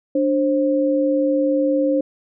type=tone pair together; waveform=sine; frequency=293.7 / 530.8 Hz; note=D4 / C5; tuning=0 / +25 cents; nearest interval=minor seventh; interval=1025 cents; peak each=-18 dBFS; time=0.15-2.01 s; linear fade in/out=5 ms; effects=none

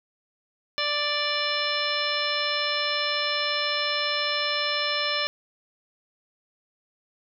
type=harmonic tone; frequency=587.3 Hz; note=D5; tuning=in tune; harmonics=1 / 2 / 3 / 4 / 5 / 6 / 7 / 9; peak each=-32 / -32 / -32 / -32 / -32 / -32 / -32 / -32 dBFS; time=0.78-5.27 s; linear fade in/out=0 ms; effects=none

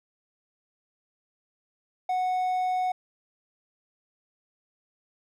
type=tone; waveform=triangle; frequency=737 Hz; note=F#5; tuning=7 cents flat; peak=-22 dBFS; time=2.09-2.92 s; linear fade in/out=5 ms; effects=none

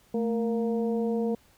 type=harmonic tone with a mistuned harmonic; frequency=233.1 Hz; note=A#3; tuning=in tune; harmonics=1 / 2 / 3 / 4; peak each=-27 / -28 / -39 / -46 dBFS; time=0.14-1.35 s; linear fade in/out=5 ms; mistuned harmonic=1; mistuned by=-90 cents; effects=pink hiss -61 dBFS RMS until 1.57 s

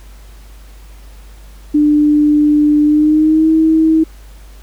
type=tone with pitch glide; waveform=sine; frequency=297.6 to 319 Hz; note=D4 to D#4; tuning=+23 to +43 cents; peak=-7 dBFS; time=1.74-4.04 s; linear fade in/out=10 ms; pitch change=+120 cents; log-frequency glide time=2.85-3.49 s; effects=added 50 Hz sine -34 dBFS peak until 4.62 s + pink hiss -46 dBFS RMS until 4.62 s

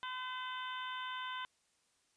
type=harmonic tone with a mistuned harmonic; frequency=509 Hz; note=C5; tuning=48 cents flat; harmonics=2 / 3 / 4 / 5 / 6 / 7; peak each=-42 / -45 / -51 / -55 / -48 / -50 dBFS; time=0.03-1.45 s; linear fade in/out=0 ms; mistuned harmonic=5; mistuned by=+20 cents; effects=white hiss -75 dBFS RMS until 2.16 s + resampled to 22050 Hz

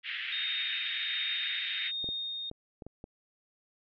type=band-pass noise; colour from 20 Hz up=pink; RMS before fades=-37 dBFS; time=0.03-1.92 s; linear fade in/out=50 ms; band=1700 to 3400 Hz; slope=48 dB/octave
type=tone with tremolo; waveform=sine; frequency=3690 Hz; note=A#7; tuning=18 cents flat; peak=-32 dBFS; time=0.32-2.5 s; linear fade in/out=5 ms; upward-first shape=sine; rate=1.3 Hz; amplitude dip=30%
type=clicks; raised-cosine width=2 ms; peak=-30 dBFS; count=6; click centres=2.043 / 2.089 / 2.514 / 2.822 / 2.866 / 3.041 s
effects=none

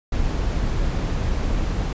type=noise; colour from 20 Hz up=brown; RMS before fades=-22 dBFS; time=0.12-1.93 s; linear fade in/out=5 ms; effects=resampled to 16000 Hz

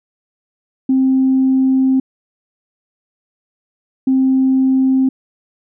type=tone pair in turn; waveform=sine; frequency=263.3 / 263.3 Hz; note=C4 / C4; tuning=+11 / +11 cents; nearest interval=unison; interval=0 cents; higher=neither; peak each=-9 dBFS; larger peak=neither; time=0.89-2 / 4.07-5.09 s; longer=first; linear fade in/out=5 ms; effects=tanh soft clip ceiling -5 dBFS

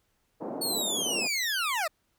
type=band-pass noise; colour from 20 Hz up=pink; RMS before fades=-36 dBFS; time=0.4-1.28 s; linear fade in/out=20 ms; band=220 to 820 Hz; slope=24 dB/octave
type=linear sweep; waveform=20% pulse; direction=down; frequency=4435 to 587.3 Hz; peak=-22 dBFS; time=0.61-1.88 s; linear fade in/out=10 ms
effects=pink hiss -73 dBFS RMS until 2.18 s

